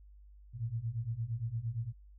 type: beating tone pair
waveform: sine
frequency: 110.2 / 118.9 Hz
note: A2 / A#2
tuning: +3 / +35 cents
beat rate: 8.7 Hz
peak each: -38 / -36 dBFS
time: 0.53-1.93 s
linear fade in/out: 50 ms
effects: added 50 Hz sine -53 dBFS peak until 2.18 s